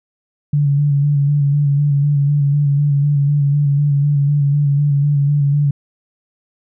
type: tone with vibrato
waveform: sine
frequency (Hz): 143.6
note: D3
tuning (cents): -39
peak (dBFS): -11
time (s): 0.53-5.71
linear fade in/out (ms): 5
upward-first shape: square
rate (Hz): 4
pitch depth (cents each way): 28
effects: none